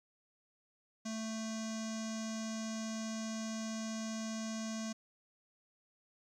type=tone with low-pass filter; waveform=square; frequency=221.2 Hz; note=A3; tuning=9 cents sharp; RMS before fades=-40 dBFS; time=1.05-4.93 s; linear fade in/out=10 ms; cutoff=6300 Hz; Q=5.7; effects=12-bit

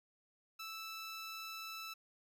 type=tone; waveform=15% pulse; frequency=1318.5 Hz; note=E6; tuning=in tune; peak=-38 dBFS; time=0.59-1.94 s; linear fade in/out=10 ms; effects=none

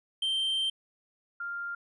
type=tone pair in turn; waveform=triangle / sine; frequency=3136 / 1396.9 Hz; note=G7 / F6; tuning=0 / 0 cents; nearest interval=octave + major second; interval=1400 cents; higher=first; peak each=-25 / -33 dBFS; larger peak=first; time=0.22-0.7 / 1.4-1.75 s; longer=first; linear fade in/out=5 ms; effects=resampled to 24000 Hz

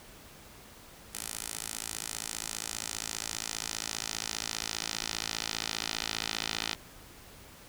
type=tone with band-pass filter sweep; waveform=10% pulse; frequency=55 Hz; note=A1; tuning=in tune; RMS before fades=-37 dBFS; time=1.13-6.75 s; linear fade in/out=10 ms; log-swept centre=9700 to 4000 Hz; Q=1.3; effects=pink hiss -52 dBFS RMS until 7.68 s

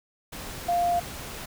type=tone in noise; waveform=sine; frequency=698.5 Hz; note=F5; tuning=in tune; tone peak=-21 dBFS; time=0.68-1 s; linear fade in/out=10 ms; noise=pink; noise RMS=-38 dBFS; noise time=0.32-1.46 s; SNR=+14 dB; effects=none

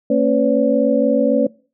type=tone cluster; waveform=sine; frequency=227 / 273.7 / 505 / 569 Hz; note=A#3 / C#4 / B4 / C#5; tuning=-46 / -22 / +39 / +45 cents; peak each=-18 dBFS; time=0.1-1.47 s; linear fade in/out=5 ms; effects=noise-tail reverb RT60 0.4 s tail -24 dB re dry

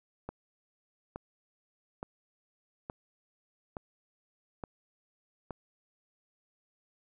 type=click train; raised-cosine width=1 ms; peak=-24 dBFS; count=7; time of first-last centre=0.29-5.507 s; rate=1.15 Hz; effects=none

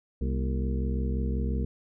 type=harmonic tone with a mistuned harmonic; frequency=65.6 Hz; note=C2; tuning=5 cents sharp; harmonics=1 / 2 / 3 / 4 / 5 / 6 / 7; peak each=-27 / -35 / -35 / -36 / -43 / -42 / -41 dBFS; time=0.21-1.65 s; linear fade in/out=5 ms; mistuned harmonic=4; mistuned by=-150 cents; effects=none

